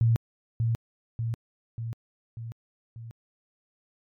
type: tone with echo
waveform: sine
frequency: 114.9 Hz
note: A#2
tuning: 25 cents flat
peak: -18 dBFS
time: 0.01-0.16 s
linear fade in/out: 0 ms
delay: 590 ms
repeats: 5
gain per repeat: -4 dB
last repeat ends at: 3.11 s
effects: MP3 96 kbps